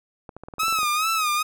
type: clicks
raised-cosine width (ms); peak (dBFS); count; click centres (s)
1; -24; 11; 0.292 / 0.366 / 0.436 / 0.485 / 0.538 / 0.583 / 0.633 / 0.682 / 0.726 / 0.788 / 0.831
type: tone with vibrato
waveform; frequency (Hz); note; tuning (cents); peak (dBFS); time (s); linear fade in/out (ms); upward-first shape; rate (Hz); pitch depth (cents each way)
sawtooth; 1262; D#6; +24; -17; 0.59-1.43; 10; sine; 2.4; 91
effects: none